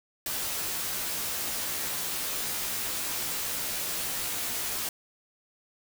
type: noise with comb filter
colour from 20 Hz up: white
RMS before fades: -32 dBFS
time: 0.26-4.89 s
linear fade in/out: 2 ms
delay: 15 ms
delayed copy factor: -0.7
effects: none